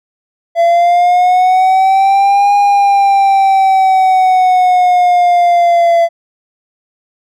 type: linear two-way sweep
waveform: triangle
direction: up then down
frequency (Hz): 674 to 814 to 674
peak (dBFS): -4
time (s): 0.55-6.09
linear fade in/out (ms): 50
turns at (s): 2.54
effects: none